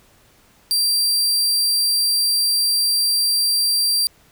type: tone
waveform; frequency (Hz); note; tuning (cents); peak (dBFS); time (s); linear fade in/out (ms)
sawtooth; 4715; D8; +6; -13; 0.71-4.07; 0
effects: pink hiss -54 dBFS RMS until 4.31 s